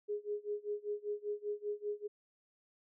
sine tone with tremolo, 415.3 Hz, G#4, in tune, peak -33 dBFS, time 0.08-2.08 s, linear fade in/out 20 ms, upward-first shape sine, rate 5.1 Hz, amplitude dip 95%, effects none

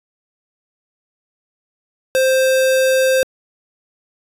sine tone with sample-and-hold, 523.3 Hz, C5, in tune, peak -11 dBFS, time 2.15-3.23 s, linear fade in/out 0 ms, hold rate 2100 Hz, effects resampled to 32000 Hz

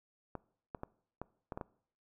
clicks, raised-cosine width 1 ms, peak -26 dBFS, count 7, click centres 0.353 / 0.748 / 0.834 / 1.216 / 1.522 / 1.575 / 1.612 s, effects noise-tail reverb RT60 0.6 s tail -22 dB re dry

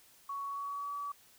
sine tone with pitch glide, 1117 to 1143.8 Hz, C#6 to D6, +13 to -46 cents, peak -36 dBFS, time 0.29-1.12 s, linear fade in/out 5 ms, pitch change +41 cents, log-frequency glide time 0.46-0.93 s, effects white hiss -62 dBFS RMS until 1.38 s

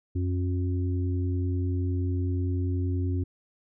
harmonic tone, 90.5 Hz, F#2, 38 cents flat, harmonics 1 / 3 / 4, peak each -25 / -33 / -38 dBFS, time 0.15-3.24 s, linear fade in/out 10 ms, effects none

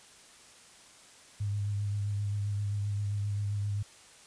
sine tone with vibrato, 102.1 Hz, G#2, 29 cents flat, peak -29 dBFS, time 1.4-3.83 s, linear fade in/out 10 ms, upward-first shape triangle, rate 7.6 Hz, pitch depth 29 cents each way, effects white hiss -55 dBFS RMS until 4.26 s + resampled to 22050 Hz

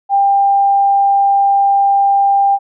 sine tone, 795 Hz, G5, 24 cents sharp, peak -8 dBFS, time 0.09-2.59 s, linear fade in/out 50 ms, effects none

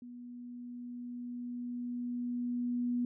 sine tone with level ramp, 243.4 Hz, B3, 25 cents flat, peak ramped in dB -45 to -29 dBFS, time 0.02-3.05 s, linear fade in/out 2 ms, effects none

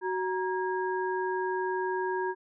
sine tone cluster, 372.2 / 940 / 1637 Hz, F#4 / A#5 / G#6, +10 / +14 / -25 cents, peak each -30 / -32 / -37 dBFS, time 0.01-2.35 s, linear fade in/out 50 ms, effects none

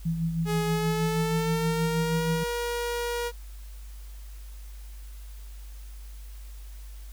sine tone with tremolo, 164.81 Hz, E3, in tune, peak -23 dBFS, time 0.05-2.44 s, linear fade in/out 10 ms, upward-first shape sine, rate 6.3 Hz, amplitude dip 50%
sawtooth tone with pitch glide, 420 to 476.9 Hz, G#4 to A#4, +19 to +39 cents, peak -24 dBFS, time 0.45-3.32 s, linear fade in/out 50 ms, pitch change +220 cents, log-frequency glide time 0.66-2.23 s
effects added 50 Hz sine -39 dBFS peak until 7.12 s + white hiss -55 dBFS RMS until 7.12 s

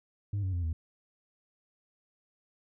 sine tone with pitch steps, 101.4 / 94.06 / 87.26 / 80.95 Hz, G#2 / F#2 / F2 / E2, -41 / +29 / -1 / -31 cents, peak -26 dBFS, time 0.33-0.73 s, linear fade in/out 5 ms, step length 100 ms, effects tanh soft clip ceiling -28 dBFS

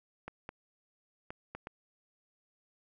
clicks, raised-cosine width 0.5 ms, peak -26 dBFS, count 5, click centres 0.28 / 0.491 / 1.305 / 1.55 / 1.671 s, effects none

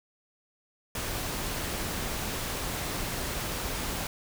pink noise, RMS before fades -33 dBFS, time 0.95-4.07 s, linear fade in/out 2 ms, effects none

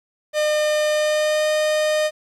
45% pulse tone with pitch glide, 606 to 613 Hz, D#5 to D#5, -46 to -26 cents, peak -17 dBFS, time 0.33-2.11 s, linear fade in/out 50 ms, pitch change +20 cents, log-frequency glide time 0.9-1.48 s, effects low-pass 9000 Hz 12 dB/octave + 9-bit

